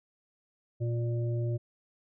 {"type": "harmonic tone", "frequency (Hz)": 118.1, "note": "A#2", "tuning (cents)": 23, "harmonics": [1, 3, 5], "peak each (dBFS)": [-28, -38, -42], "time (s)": [0.8, 1.58], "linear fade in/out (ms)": 20, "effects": []}